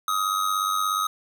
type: tone with amplitude modulation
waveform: square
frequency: 1260 Hz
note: D#6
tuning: 21 cents sharp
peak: -20 dBFS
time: 0.08-1.07 s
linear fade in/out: 2 ms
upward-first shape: sine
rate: 96.9 Hz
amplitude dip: 65%
effects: 9-bit